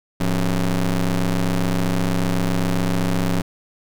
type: ring-modulated tone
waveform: 30% pulse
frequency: 94.8 Hz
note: F#2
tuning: 43 cents sharp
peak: -12 dBFS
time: 0.2-3.42 s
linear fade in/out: 10 ms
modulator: 80.9 Hz
effects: none